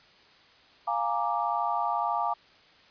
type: chord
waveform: sine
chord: Bb dominant seventh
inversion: second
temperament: equal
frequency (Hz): 698.5 / 830.6 / 932.3 / 1174.7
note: F5 / Ab5 / Bb5 / D6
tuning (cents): 0 / 0 / 0 / 0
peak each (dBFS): -31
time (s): 0.87-2.34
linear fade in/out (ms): 10
effects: white hiss -57 dBFS RMS until 2.9 s + resampled to 11025 Hz